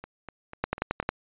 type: two click trains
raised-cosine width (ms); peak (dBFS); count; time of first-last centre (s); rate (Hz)
0.5; -10 / -24; 6 / 5; 0.64-1.09 / 0.04-1.028; 11.1 / 4.05
effects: resampled to 8000 Hz